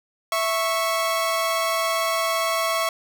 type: tone pair together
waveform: sawtooth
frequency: 659.3 / 1104.7 Hz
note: E5 / C#6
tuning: 0 / -6 cents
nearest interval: major sixth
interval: 894 cents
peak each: -20 dBFS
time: 0.32-2.89 s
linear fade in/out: 2 ms
effects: none